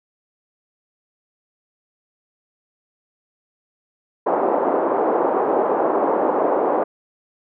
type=band-pass noise; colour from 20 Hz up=pink; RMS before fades=-19 dBFS; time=4.26-6.84 s; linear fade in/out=10 ms; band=340 to 960 Hz; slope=24 dB/octave; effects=none